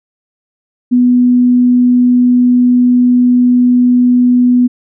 sine tone, 246.9 Hz, B3, in tune, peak -5 dBFS, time 0.91-4.68 s, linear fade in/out 20 ms, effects none

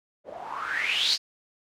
blue noise with low-pass filter sweep, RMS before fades -28 dBFS, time 0.24-1.18 s, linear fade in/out 50 ms, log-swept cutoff 500 to 4900 Hz, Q 7.3, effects none

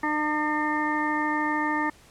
harmonic tone, 302.2 Hz, D4, 50 cents sharp, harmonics 1 / 2 / 3 / 4 / 6 / 7, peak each -28 / -39 / -28 / -32 / -29 / -38 dBFS, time 0.03-1.9 s, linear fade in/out 5 ms, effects pink hiss -54 dBFS RMS until 2.1 s + low-pass 11000 Hz 12 dB/octave

